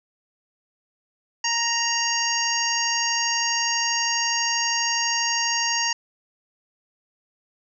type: harmonic tone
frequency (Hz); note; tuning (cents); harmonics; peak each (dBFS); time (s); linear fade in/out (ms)
932.3; A#5; 0; 1 / 2 / 3 / 5 / 6 / 7; -28 / -28 / -28 / -28 / -28 / -28; 1.44-5.93; 5
effects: none